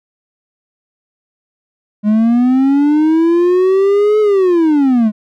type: linear two-way sweep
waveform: triangle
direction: up then down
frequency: 206.1 to 430 to 206.1 Hz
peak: -6 dBFS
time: 2.03-5.12 s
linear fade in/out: 50 ms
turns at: 4.2 s
effects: none